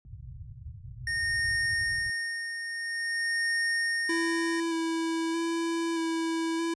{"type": "low-pass noise", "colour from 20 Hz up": "pink", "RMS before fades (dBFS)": -39, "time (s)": [0.05, 2.1], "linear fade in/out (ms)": 2, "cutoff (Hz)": 130, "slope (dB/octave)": 48}
{"type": "tone with tremolo", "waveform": "square", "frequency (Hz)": 1842, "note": "A#6", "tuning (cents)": -21, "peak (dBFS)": -26, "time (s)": [1.07, 4.6], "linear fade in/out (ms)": 2, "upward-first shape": "sine", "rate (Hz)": 0.49, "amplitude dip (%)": 60}
{"type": "tone with vibrato", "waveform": "square", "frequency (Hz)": 330.4, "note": "E4", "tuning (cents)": 4, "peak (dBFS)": -28, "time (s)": [4.09, 6.74], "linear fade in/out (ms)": 5, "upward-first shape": "square", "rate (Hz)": 0.8, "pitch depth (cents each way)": 13}
{"effects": ["high-pass 60 Hz 12 dB/octave", "resampled to 22050 Hz"]}